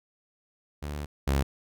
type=tone pair in turn; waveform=sawtooth; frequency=73.42 / 68.79 Hz; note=D2 / C#2; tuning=0 / -13 cents; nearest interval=minor second; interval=113 cents; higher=first; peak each=-29 / -19 dBFS; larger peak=second; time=0.82-1.06 / 1.27-1.43 s; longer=first; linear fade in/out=10 ms; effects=none